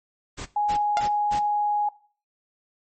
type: noise bursts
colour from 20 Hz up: pink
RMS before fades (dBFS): -34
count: 4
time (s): 0.37-1.398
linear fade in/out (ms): 20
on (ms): 92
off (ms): 220
type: tone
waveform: sine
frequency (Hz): 831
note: G#5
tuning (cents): +1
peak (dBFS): -20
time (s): 0.56-1.89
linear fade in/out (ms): 5
type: tone with exponential decay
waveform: sawtooth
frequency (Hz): 698.5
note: F5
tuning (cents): 0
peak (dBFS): -18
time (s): 0.97-1.06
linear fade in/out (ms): 0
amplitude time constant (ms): 18
effects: noise-tail reverb RT60 0.4 s tail -18 dB re dry + MP3 32 kbps